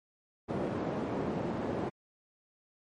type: band-pass noise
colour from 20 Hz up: white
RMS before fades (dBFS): -34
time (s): 0.48-1.9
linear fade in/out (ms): 20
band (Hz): 120 to 480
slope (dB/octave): 12
effects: MP3 48 kbps